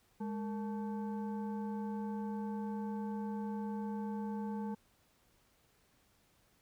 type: tone with frequency modulation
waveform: sine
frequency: 207.7 Hz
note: G#3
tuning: in tune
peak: -36 dBFS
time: 0.2-4.75 s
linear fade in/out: 10 ms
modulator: 668 Hz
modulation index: 0.67
effects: pink hiss -71 dBFS RMS until 6.61 s